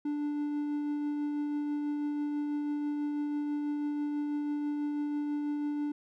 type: tone with tremolo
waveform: triangle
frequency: 293.7 Hz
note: D4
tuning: in tune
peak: -27 dBFS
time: 0.05-5.92 s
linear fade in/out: 5 ms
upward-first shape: triangle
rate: 6.1 Hz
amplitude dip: 25%
effects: none